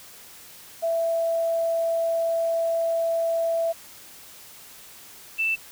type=tone pair in turn; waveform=sine; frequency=664 / 2656 Hz; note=E5 / E7; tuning=+12 / +12 cents; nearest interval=2 octaves; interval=2400 cents; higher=second; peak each=-21 dBFS; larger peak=neither; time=0.82-3.73 / 5.38-5.56 s; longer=first; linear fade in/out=20 ms; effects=white hiss -46 dBFS RMS until 5.71 s